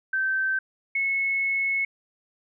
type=tone pair in turn; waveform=sine; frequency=1550 / 2192 Hz; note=G6 / C#7; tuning=-20 / -20 cents; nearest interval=tritone; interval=600 cents; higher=second; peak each=-22 dBFS; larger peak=neither; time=0.13-0.59 / 0.95-1.85 s; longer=second; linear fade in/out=5 ms; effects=none